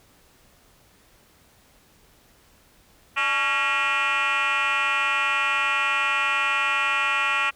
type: tone with frequency modulation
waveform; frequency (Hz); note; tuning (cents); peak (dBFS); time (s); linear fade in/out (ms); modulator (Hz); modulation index
sine; 1904; A#6; +36; -18; 3.16-7.51; 20; 262; 3.5
effects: tanh soft clip ceiling -18 dBFS + pink hiss -57 dBFS RMS until 7.55 s